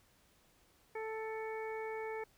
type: harmonic tone with a mistuned harmonic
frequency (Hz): 440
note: A4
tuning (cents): 0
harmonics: 1 / 2 / 3 / 4 / 5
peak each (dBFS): -40 / -45 / -54 / -51 / -49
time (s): 0.95-2.24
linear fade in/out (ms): 5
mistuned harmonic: 5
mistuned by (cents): +18
effects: pink hiss -69 dBFS RMS until 2.37 s